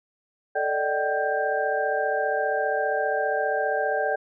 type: tone cluster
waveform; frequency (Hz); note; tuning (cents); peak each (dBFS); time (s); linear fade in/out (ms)
sine; 440.2 / 588 / 623 / 768 / 1587; A4 / D5 / D#5 / G5 / G6; +1 / +2 / +2 / -36 / +21; -29 / -27 / -33 / -27 / -29; 0.55-4.16; 10
effects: none